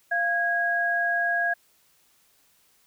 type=tone pair together; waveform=sine; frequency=692 / 1645.9 Hz; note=F5 / G#6; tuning=-16 / -16 cents; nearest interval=octave + minor third; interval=1500 cents; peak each=-27 / -23 dBFS; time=0.11-1.54 s; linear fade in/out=10 ms; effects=white hiss -63 dBFS RMS until 2.86 s